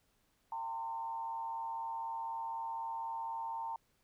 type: tone with frequency modulation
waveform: sine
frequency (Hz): 910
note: A#5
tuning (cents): -42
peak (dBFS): -37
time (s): 0.52-3.76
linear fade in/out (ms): 2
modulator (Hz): 124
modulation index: 0.57
effects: pink hiss -75 dBFS RMS until 4.03 s